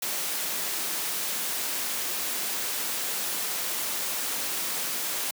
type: noise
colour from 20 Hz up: white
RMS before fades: -30 dBFS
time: 0.02-5.31 s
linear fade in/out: 5 ms
effects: high-pass 200 Hz 12 dB/octave